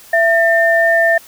sine tone pair together, 668 / 1800.9 Hz, E5 / A6, +23 / +40 cents, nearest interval octave + perfect fourth, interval 1717 cents, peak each -12 dBFS, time 0.13-1.18 s, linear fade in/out 5 ms, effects white hiss -41 dBFS RMS until 1.27 s

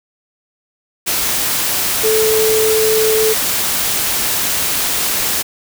sine tone in noise, 437.3 Hz, A4, 11 cents flat, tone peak -12 dBFS, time 2.03-3.34 s, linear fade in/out 20 ms, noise white, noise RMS -17 dBFS, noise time 1.06-5.43 s, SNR +2 dB, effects none

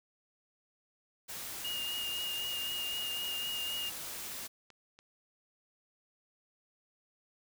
white noise, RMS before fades -42 dBFS, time 1.28-4.48 s, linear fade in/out 20 ms
sine tone with vibrato, 2846 Hz, F7, 32 cents sharp, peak -35 dBFS, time 1.64-3.9 s, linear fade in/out 10 ms, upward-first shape triangle, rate 3.9 Hz, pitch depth 24 cents each way
click train, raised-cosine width 0.2 ms, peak -38 dBFS, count 4, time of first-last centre 4.13-4.99 s, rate 3.49 Hz
effects none

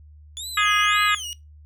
25% pulse tone with vibrato, 3401 Hz, G#7, 40 cents sharp, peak -26 dBFS, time 0.37-1.33 s, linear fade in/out 0 ms, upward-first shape sine, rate 1.9 Hz, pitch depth 300 cents each way
harmonic tone, 415.3 Hz, G#4, in tune, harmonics 3 / 4 / 5 / 6 / 7 / 8, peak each -21 / -23 / -25 / -27 / -28 / -29 dBFS, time 0.57-1.15 s, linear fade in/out 5 ms
effects noise-tail reverb RT60 0.2 s tail -20 dB re dry + added 75 Hz sine -44 dBFS peak until 1.65 s

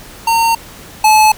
square tone pair in turn, 915 / 862 Hz, A#5 / A5, -32 / -36 cents, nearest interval minor second, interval 104 cents, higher first, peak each -10 / -6 dBFS, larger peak second, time 0.27-0.55 / 1.04-1.32 s, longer neither, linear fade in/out 5 ms, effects pink hiss -35 dBFS RMS until 1.37 s

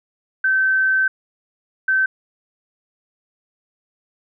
sine tone bursts at uneven times, 1542 Hz, G6, 29 cents flat, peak -14 dBFS, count 2, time 0.44-1.08 / 1.88-2.06 s, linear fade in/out 5 ms, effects none

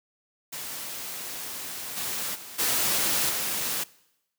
white noise with level steps, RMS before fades -36 / -31 / -42 / -25 / -29 dBFS, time 0.52-3.84 s, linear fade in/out 10 ms, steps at 1.96 / 2.34 / 2.58 / 3.29 s, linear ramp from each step 20 ms, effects noise-tail reverb RT60 0.9 s tail -22 dB re dry + high-pass 100 Hz 12 dB/octave

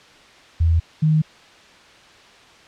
sine tone pair in turn, 82.41 / 155.57 Hz, E2 / D#3, 0 / 0 cents, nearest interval major seventh, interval 1100 cents, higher second, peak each -13 dBFS, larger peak neither, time 0.6-0.8 / 1.02-1.22 s, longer neither, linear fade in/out 10 ms, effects white hiss -47 dBFS RMS until 2.67 s + low-pass 4000 Hz 12 dB/octave

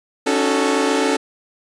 sawtooth chord, D# half-diminished seventh, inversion third, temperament equal with one note detuned, 277.2 / 304.7 / 370 / 440 Hz, C#4 / D#4 / F#4 / A4, 0 / -36 / 0 / 0 cents, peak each -16 / -20 / -20 / -16 dBFS, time 0.26-1.17 s, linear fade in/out 10 ms, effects resampled to 22050 Hz

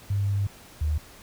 sine tone pair in turn, 100 / 76.15 Hz, G2 / D#2, +35 / -37 cents, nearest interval perfect fourth, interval 472 cents, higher first, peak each -22 dBFS, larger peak neither, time 0.1-0.47 / 0.81-0.98 s, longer first, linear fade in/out 5 ms, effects pink hiss -49 dBFS RMS until 1.22 s

